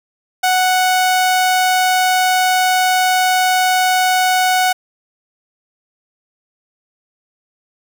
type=tone; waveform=sawtooth; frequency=740 Hz; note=F#5; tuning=in tune; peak=-8 dBFS; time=0.43-4.73 s; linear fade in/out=10 ms; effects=none